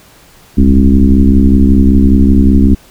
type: tone with frequency modulation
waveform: sine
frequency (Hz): 136.3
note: C#3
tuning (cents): -29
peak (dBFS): -3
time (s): 0.57-2.75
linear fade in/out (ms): 10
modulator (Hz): 65.2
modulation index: 2.4
effects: pink hiss -42 dBFS RMS until 2.9 s